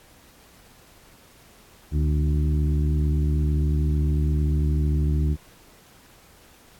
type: harmonic tone with a mistuned harmonic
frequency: 73.42 Hz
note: D2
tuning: in tune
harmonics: 1 / 2 / 3 / 4 / 5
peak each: -20 / -25 / -35 / -33 / -38 dBFS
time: 1.91-5.37 s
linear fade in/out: 50 ms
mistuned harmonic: 2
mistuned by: +51 cents
effects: pink hiss -53 dBFS RMS until 6.79 s + AAC 64 kbps